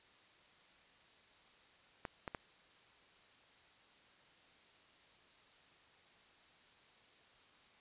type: clicks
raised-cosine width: 0.5 ms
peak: -26 dBFS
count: 3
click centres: 2.052 / 2.278 / 2.348 s
effects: white hiss -65 dBFS RMS until 7.8 s + resampled to 8000 Hz